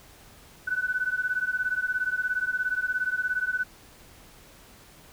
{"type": "beating tone pair", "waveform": "sine", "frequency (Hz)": [1489, 1506], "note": ["F#6", "F#6"], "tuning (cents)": [11, 30], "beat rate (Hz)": 17, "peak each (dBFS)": -28, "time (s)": [0.67, 3.64], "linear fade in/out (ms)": 10, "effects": ["pink hiss -52 dBFS RMS until 5.12 s"]}